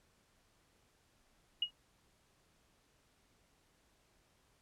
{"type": "tone with exponential decay", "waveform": "sine", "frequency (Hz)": 2885, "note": "F#7", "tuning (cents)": -44, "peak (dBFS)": -27, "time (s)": [1.62, 1.71], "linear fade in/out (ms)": 5, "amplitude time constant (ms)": 19, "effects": ["pink hiss -72 dBFS RMS until 4.61 s", "low-pass 11000 Hz 12 dB/octave"]}